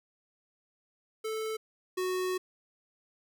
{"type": "tone pair in turn", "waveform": "square", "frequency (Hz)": [438.7, 368.9], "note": ["A4", "F#4"], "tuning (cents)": [-5, -5], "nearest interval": "minor third", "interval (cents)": 300, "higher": "first", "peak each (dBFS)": [-33, -30], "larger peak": "second", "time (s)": [[1.24, 1.57], [1.97, 2.38]], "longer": "second", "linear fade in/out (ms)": 10, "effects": []}